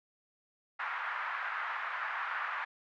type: band-pass noise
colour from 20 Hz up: white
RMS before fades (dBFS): -37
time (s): 0.79-2.65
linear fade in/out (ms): 10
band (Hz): 990 to 1700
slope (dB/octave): 24
effects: none